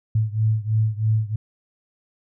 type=beating tone pair; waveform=sine; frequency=108.2 / 111.3 Hz; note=A2 / A2; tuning=-29 / +20 cents; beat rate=3.1 Hz; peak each=-20 / -22 dBFS; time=0.15-1.36 s; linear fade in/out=5 ms; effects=none